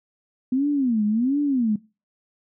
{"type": "tone with vibrato", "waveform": "sine", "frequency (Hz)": 246.9, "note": "B3", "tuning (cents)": 0, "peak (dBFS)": -18, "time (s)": [0.52, 1.76], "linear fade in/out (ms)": 5, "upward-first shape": "sine", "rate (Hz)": 1.4, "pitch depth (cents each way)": 290, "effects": ["noise-tail reverb RT60 0.3 s tail -21 dB re dry"]}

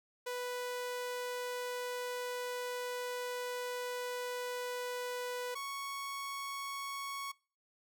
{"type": "tone pair in turn", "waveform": "sawtooth", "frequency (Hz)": [493.9, 1108.8], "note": ["B4", "C#6"], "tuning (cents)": [0, 0], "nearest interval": "octave + major second", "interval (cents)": 1400, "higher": "second", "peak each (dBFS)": [-33, -35], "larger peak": "first", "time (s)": [[0.26, 5.55], [5.55, 7.32]], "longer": "first", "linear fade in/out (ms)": 10, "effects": ["noise-tail reverb RT60 0.4 s tail -24 dB re dry"]}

